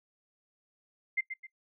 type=tone with echo; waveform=sine; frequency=2093 Hz; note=C7; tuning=in tune; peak=-26 dBFS; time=1.17-1.21 s; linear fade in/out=10 ms; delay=130 ms; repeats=2; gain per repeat=-9 dB; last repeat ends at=1.47 s; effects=noise-tail reverb RT60 0.1 s tail -21 dB re dry